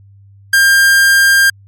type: tone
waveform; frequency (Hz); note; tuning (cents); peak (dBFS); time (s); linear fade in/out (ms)
45% pulse; 1600; G6; +35; -6; 0.53-1.5; 5
effects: added 99 Hz sine -39 dBFS peak until 1.67 s + MP3 64 kbps